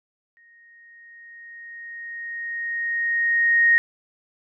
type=tone with exponential growth; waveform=sine; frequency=1865 Hz; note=A#6; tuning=in tune; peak=-12 dBFS; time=0.37-3.78 s; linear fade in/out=0 ms; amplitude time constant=740 ms; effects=none